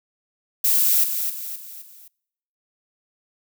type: noise with echo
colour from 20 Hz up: violet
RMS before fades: -18 dBFS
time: 0.64-1.04 s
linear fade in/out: 5 ms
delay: 260 ms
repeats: 4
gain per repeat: -7 dB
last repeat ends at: 2.08 s
effects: noise-tail reverb RT60 0.8 s tail -26 dB re dry